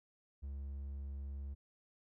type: tone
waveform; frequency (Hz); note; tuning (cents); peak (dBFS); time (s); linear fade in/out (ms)
triangle; 69.3; C#2; 0; -39; 0.42-1.55; 20
effects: none